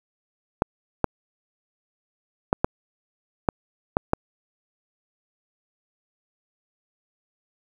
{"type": "clicks", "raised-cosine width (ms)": 1, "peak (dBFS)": -4, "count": 7, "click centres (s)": [0.621, 1.043, 2.529, 2.645, 3.488, 3.969, 4.134], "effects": ["7-bit"]}